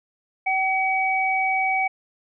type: tone pair together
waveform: sine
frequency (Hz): 762.8 / 2270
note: G5 / C#7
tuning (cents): -47 / +41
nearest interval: octave + perfect fifth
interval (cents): 1888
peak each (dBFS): -22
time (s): 0.46-1.88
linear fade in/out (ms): 10
effects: none